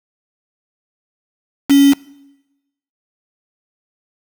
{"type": "tone with quantisation", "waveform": "sine", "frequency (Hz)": 279.5, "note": "C#4", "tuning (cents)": 14, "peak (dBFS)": -6, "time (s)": [1.69, 1.94], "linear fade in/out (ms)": 20, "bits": 3, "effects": ["noise-tail reverb RT60 1.0 s tail -23 dB re dry"]}